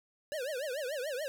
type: tone with vibrato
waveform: square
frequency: 554.4 Hz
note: C#5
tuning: in tune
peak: -35 dBFS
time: 0.32-1.28 s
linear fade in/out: 0 ms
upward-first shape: triangle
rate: 6.9 Hz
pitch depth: 270 cents each way
effects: none